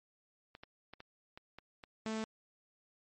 clicks, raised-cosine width 0.3 ms, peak -33 dBFS, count 7, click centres 0.551 / 0.635 / 0.936 / 1.004 / 1.375 / 1.586 / 1.838 s
sawtooth tone, 220 Hz, A3, in tune, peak -32 dBFS, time 2.06-2.24 s, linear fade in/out 0 ms
effects MP3 32 kbps

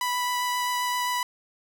sawtooth tone with vibrato, 987.8 Hz, B5, in tune, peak -21 dBFS, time 0.01-1.23 s, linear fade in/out 2 ms, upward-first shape triangle, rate 7.6 Hz, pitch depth 10 cents each way, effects none

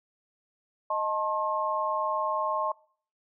sine chord, A diminished, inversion second, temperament equal with one note detuned, 622.3 / 880 / 1071.6 Hz, Eb5 / A5 / C6, 0 / 0 / +41 cents, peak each -31 / -32 / -28 dBFS, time 0.9-2.72 s, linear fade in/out 5 ms, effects noise-tail reverb RT60 0.5 s tail -23 dB re dry

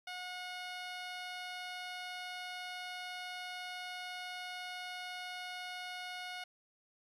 10% pulse tone with low-pass filter, 726 Hz, F#5, 33 cents flat, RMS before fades -44 dBFS, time 0.07-6.44 s, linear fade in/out 5 ms, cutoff 8600 Hz, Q 0.5, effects 12-bit

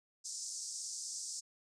pink band-pass noise, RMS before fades -43 dBFS, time 0.24-1.41 s, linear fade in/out 20 ms, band 5100 to 8800 Hz, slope 48 dB/octave, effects resampled to 22050 Hz

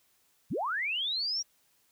sine linear sweep, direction up, 78.8 to 5740 Hz, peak -29 dBFS, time 0.5-1.43 s, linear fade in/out 20 ms, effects white hiss -69 dBFS RMS until 1.91 s

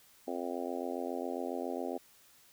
harmonic tone, 87.31 Hz, F2, in tune, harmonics 3 / 4 / 5 / 6 / 7 / 8 / 9, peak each -40 / -41 / -42 / -43 / -43 / -44 / -45 dBFS, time 0.27-1.98 s, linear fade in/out 10 ms, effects white hiss -62 dBFS RMS until 2.52 s

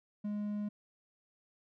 triangle tone, 207.7 Hz, G#3, in tune, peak -32 dBFS, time 0.24-0.69 s, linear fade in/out 10 ms, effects none

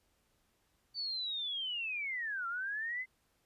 sine linear two-way sweep, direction down then up, 4578 to 1348 to 2079 Hz, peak -35 dBFS, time 0.94-3.06 s, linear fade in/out 50 ms, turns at 2.47 s, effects pink hiss -75 dBFS RMS until 3.45 s + resampled to 32000 Hz

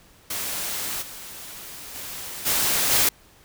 white noise with level steps, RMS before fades -29 / -39 / -35 / -22 / -19 dBFS, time 0.3-3.09 s, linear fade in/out 5 ms, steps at 1.01 / 1.94 / 2.45 / 2.9 s, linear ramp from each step 20 ms, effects pink hiss -54 dBFS RMS until 3.44 s

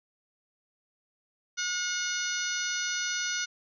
harmonic tone with a mistuned harmonic, 722 Hz, F#5, 43 cents flat, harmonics 2 / 3 / 4 / 5 / 6 / 7 / 8 / 9, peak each -33 / -39 / -39 / -39 / -39 / -41 / -34 / -44 dBFS, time 1.57-3.46 s, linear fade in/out 20 ms, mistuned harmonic 8, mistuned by +45 cents, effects none

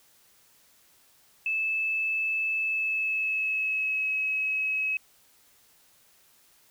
sine tone with pitch glide, 2620 to 2563 Hz, E7 to E7, -11 to -49 cents, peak -25 dBFS, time 1.46-4.97 s, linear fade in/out 2 ms, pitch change -38 cents, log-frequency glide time 2.57-4.12 s, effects white hiss -61 dBFS RMS until 6.7 s

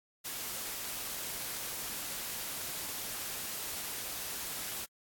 white noise, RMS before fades -39 dBFS, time 0.24-4.86 s, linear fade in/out 20 ms, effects AAC 64 kbps

